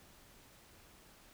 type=silence; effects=pink hiss -61 dBFS RMS until 1.33 s